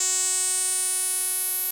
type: tone with band-pass filter sweep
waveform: sawtooth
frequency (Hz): 371.1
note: F#4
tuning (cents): +5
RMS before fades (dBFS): -25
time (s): 0-1.71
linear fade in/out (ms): 5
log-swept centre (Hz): 7300 to 12000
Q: 6.7
effects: 7-bit